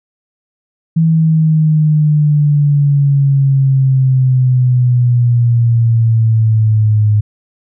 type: exponential sweep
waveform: sine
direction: down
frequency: 163.5 to 105.1 Hz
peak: -7 dBFS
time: 0.96-7.21 s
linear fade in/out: 10 ms
effects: none